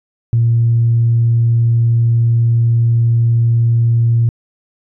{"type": "tone", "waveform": "sine", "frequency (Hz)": 116.54, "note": "A#2", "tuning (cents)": 0, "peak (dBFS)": -8, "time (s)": [0.33, 4.29], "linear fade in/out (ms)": 0, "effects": ["tanh soft clip ceiling -4 dBFS"]}